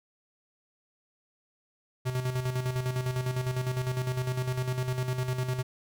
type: tone with tremolo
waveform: square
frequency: 127.3 Hz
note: C3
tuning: 47 cents flat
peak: -27 dBFS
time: 2.05-5.63 s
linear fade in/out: 20 ms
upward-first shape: square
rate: 9.9 Hz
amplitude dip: 55%
effects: none